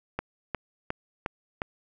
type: click train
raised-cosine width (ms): 0.5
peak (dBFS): -14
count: 5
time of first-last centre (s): 0.19-1.619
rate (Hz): 2.8
effects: none